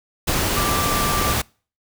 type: tone in noise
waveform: sine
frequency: 1174.7 Hz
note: D6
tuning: in tune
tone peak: -23 dBFS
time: 0.56-1.34 s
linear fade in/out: 10 ms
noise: pink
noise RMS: -21 dBFS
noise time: 0.27-1.42 s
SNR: -5 dB
effects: noise-tail reverb RT60 0.4 s tail -26 dB re dry